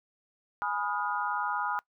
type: chord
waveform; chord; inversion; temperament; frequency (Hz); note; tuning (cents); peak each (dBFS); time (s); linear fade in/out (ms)
sine; F half-diminished seventh; first; equal with one note detuned; 830.6 / 987.8 / 1244.5 / 1423.8; Ab5 / Cb6 / Eb6 / F6; 0 / 0 / 0 / +33; -34; 0.62-1.79; 0
effects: noise-tail reverb RT60 0.1 s tail -23 dB re dry